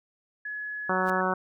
sine tone, 1695 Hz, G#6, 35 cents sharp, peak -32 dBFS, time 0.45-1.21 s, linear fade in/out 5 ms
harmonic tone, 185.8 Hz, F#3, 7 cents sharp, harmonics 1 / 2 / 3 / 4 / 5 / 6 / 7 / 8, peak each -32 / -32 / -32 / -32 / -32 / -32 / -32 / -32 dBFS, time 0.89-1.34 s, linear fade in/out 5 ms
pink noise with exponential growth, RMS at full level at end -40 dBFS, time 1-1.1 s, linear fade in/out 2 ms, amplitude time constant 20 ms
effects none

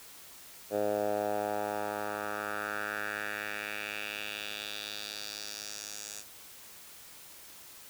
10% pulse tone with band-pass filter sweep, 104.1 Hz, G#2, 5 cents sharp, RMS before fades -36 dBFS, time 0.7-6.24 s, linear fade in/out 50 ms, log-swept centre 540 to 7300 Hz, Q 2.5, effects white hiss -51 dBFS RMS until 7.89 s

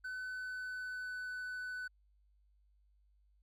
triangle tone with pitch glide, 1510 to 1497.8 Hz, F#6 to F#6, +35 to +21 cents, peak -38 dBFS, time 0.04-1.88 s, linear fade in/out 10 ms, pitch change -14 cents, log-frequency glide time 0.23-1.33 s, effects added 50 Hz sine -67 dBFS peak until 3.42 s

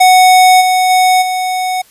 square tone with level steps, 740 Hz, F#5, in tune, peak -4 / -9 / -7 / -14 dBFS, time 0-1.82 s, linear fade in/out 10 ms, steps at 0.6 / 0.89 / 1.21 s, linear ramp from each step 20 ms, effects white hiss -46 dBFS RMS until 1.9 s + resampled to 32000 Hz

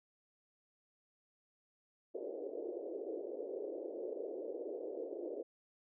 white band-pass noise, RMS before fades -43 dBFS, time 2.14-5.43 s, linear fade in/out 10 ms, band 330 to 540 Hz, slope 48 dB/octave, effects none

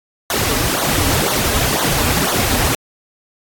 pink noise with flanger, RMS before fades -17 dBFS, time 0.3-2.75 s, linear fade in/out 2 ms, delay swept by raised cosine 0.38 to 5.88 ms, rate 2 Hz, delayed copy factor -1, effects AAC 64 kbps

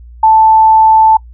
sine tone, 880 Hz, A5, in tune, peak -3 dBFS, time 0.23-1.17 s, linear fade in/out 5 ms, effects noise-tail reverb RT60 0.1 s tail -24 dB re dry + added 59 Hz sine -31 dBFS peak until 1.33 s

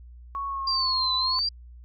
sine tone with pitch glide, 1108.7 to 1034.5 Hz, C#6 to C6, 0 to -20 cents, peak -28 dBFS, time 0.35-1.39 s, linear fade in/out 0 ms, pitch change -120 cents, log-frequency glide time 0.47-0.96 s
sine exponential two-way sweep, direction down then up, 4800 to 3951 to 4800 Hz, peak -23 dBFS, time 0.67-1.49 s, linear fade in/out 5 ms, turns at 1.15 s
effects added 60 Hz sine -43 dBFS peak until 1.84 s

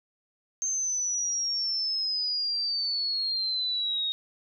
sine exponential sweep, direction down, 6350 to 3729 Hz, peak -26 dBFS, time 0.62-4.12 s, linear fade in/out 0 ms, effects none

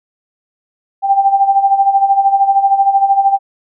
sine tone with tremolo, 788 Hz, G5, 9 cents sharp, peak -5 dBFS, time 1.02-3.39 s, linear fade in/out 50 ms, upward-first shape sine, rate 13 Hz, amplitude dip 70%, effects none

